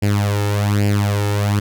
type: tone with flanger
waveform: sawtooth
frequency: 102.4 Hz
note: G#2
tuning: 24 cents flat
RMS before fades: -17 dBFS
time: 0.02-1.6 s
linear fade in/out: 10 ms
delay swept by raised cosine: 0.4 to 2.3 ms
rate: 1.2 Hz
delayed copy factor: +0.75
effects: none